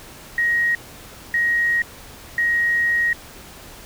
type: tone bursts at uneven times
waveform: sine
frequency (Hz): 1885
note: A#6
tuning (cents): +19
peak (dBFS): -16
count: 3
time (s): 0.38-0.75 / 1.34-1.82 / 2.38-3.13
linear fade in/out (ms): 2
effects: pink hiss -41 dBFS RMS until 3.85 s